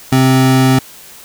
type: tone pair together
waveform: square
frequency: 130.81 / 262.2 Hz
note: C3 / C4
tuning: 0 / +4 cents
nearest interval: octave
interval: 1204 cents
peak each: -11 dBFS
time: 0.12-0.79 s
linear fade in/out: 5 ms
effects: white hiss -37 dBFS RMS until 1.24 s